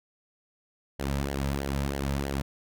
sawtooth tone with flanger, 69.3 Hz, C#2, in tune, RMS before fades -30 dBFS, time 0.99-2.42 s, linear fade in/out 10 ms, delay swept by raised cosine 0.79 to 2.79 ms, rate 3.1 Hz, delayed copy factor -0.65, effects none

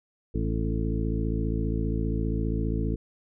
harmonic tone with a mistuned harmonic, 55 Hz, A1, in tune, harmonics 1 / 2 / 3 / 4 / 5 / 6 / 8, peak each -28 / -31 / -33 / -34 / -35 / -36 / -37 dBFS, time 0.34-2.96 s, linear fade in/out 10 ms, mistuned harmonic 6, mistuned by +22 cents, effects none

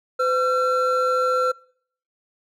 triangle tone pair together, 508.3 / 1357 Hz, B4 / E6, +50 / +50 cents, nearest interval octave + perfect fourth, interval 1700 cents, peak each -19 dBFS, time 0.19-1.52 s, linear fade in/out 10 ms, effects noise-tail reverb RT60 0.6 s tail -25 dB re dry

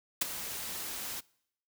white noise with ADSR envelope, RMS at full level -26 dBFS, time 0.21-1.21 s, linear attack 8 ms, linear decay 15 ms, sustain -13 dB, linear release 18 ms, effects noise-tail reverb RT60 0.7 s tail -24 dB re dry

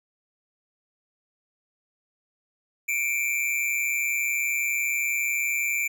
square tone with amplitude modulation, 2349 Hz, D7, in tune, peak -21 dBFS, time 2.88-5.88 s, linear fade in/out 10 ms, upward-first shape sine, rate 140 Hz, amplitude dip 75%, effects none

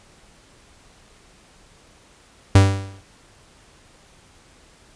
45% pulse tone with exponential decay, 97.5 Hz, G2, 9 cents flat, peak -7 dBFS, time 2.55-3.01 s, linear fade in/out 5 ms, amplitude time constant 100 ms, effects pink hiss -52 dBFS RMS until 4.95 s + resampled to 22050 Hz

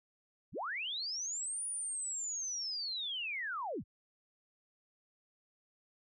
sine linear two-way sweep, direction up then down, 38.89 to 9740 to 38.89 Hz, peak -36 dBFS, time 0.52-3.84 s, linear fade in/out 50 ms, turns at 1.66 s, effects none

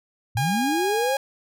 sine linear sweep, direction up, 100.9 to 556 Hz, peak -22 dBFS, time 0.35-1.17 s, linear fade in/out 10 ms
sawtooth tone with pitch glide, 813 to 821 Hz, G#5 to G#5, -37 to -20 cents, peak -20 dBFS, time 0.37-1.17 s, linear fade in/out 2 ms, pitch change +17 cents, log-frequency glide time 0.47-0.85 s
effects none

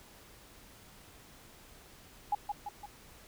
sine tone with echo, 825 Hz, G#5, 12 cents flat, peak -26 dBFS, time 2.32-2.35 s, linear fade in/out 5 ms, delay 170 ms, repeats 3, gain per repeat -5 dB, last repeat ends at 2.86 s, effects pink hiss -56 dBFS RMS until 3.27 s

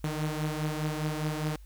sawtooth beating tone pair, 152.2 / 157.1 Hz, D#3 / D#3, -38 / +17 cents, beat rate 4.9 Hz, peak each -27 / -31 dBFS, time 0.04-1.56 s, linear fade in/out 2 ms, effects added 50 Hz sine -46 dBFS peak until 1.65 s + white hiss -65 dBFS RMS until 1.65 s

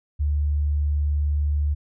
sine tone, 73.42 Hz, D2, in tune, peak -19 dBFS, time 0.19-1.75 s, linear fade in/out 20 ms, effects none

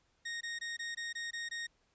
sawtooth tone bursts, 1861 Hz, A#6, 3 cents flat, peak -34 dBFS, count 8, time 0.25-1.67 s, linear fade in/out 10 ms, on 160 ms, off 20 ms, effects pink hiss -74 dBFS RMS until 1.94 s + resampled to 16000 Hz

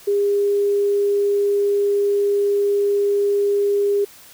sine tone, 405 Hz, G#4, 43 cents flat, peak -15 dBFS, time 0.07-4.05 s, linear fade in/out 10 ms, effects white hiss -45 dBFS RMS until 4.33 s

